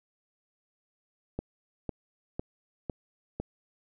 click train, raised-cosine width 2 ms, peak -19 dBFS, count 5, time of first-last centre 1.39-3.4 s, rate 1.99 Hz, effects none

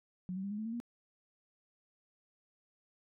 sine tone with pitch steps, 182.8 / 190.89 / 199.34 / 208.2 / 217.4 / 227 / 237.1 Hz, F#3 / G3 / G3 / G#3 / A3 / A#3 / A#3, -21 / -46 / +29 / +5 / -21 / -46 / +30 cents, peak -36 dBFS, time 0.29-0.801 s, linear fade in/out 0 ms, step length 73 ms, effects none

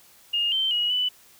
sine tone with pitch steps, 2839 / 3111 / 2902 / 2985 Hz, F7 / G7 / F#7 / F#7, +28 / -14 / -34 / +15 cents, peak -21 dBFS, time 0.33-1.09 s, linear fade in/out 10 ms, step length 190 ms, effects white hiss -54 dBFS RMS until 1.39 s

